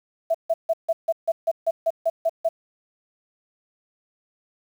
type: tone bursts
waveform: sine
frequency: 659.3 Hz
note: E5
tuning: in tune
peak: -17 dBFS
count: 12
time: 0.3-2.49 s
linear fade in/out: 10 ms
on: 45 ms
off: 150 ms
effects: 8-bit